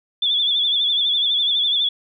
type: tone with vibrato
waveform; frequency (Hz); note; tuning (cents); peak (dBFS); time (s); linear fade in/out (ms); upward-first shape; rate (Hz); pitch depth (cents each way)
sine; 3457; A7; -31; -16; 0.22-1.89; 5; sine; 12; 64
effects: none